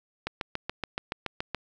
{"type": "click train", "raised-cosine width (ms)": 0.3, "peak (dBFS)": -14, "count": 10, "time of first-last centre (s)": [0.27, 1.547], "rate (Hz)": 7.05, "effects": []}